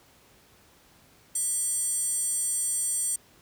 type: tone with high-pass filter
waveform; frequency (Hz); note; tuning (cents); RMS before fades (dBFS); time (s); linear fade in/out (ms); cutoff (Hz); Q
square; 655; E5; -11; -28; 1.35-3.16; 5; 8300; 8.8
effects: pink hiss -58 dBFS RMS until 3.41 s + high-pass 60 Hz 12 dB/octave